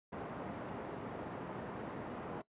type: band-pass noise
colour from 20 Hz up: pink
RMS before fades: -44 dBFS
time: 0.12-2.42 s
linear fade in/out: 10 ms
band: 160 to 1100 Hz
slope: 12 dB/octave
effects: noise-tail reverb RT60 0.1 s tail -19 dB re dry + resampled to 8000 Hz